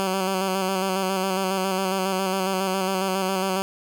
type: tone with vibrato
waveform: 10% pulse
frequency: 190 Hz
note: F#3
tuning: 46 cents sharp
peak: -14 dBFS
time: 0-3.62 s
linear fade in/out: 0 ms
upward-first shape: square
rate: 7.3 Hz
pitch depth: 31 cents each way
effects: none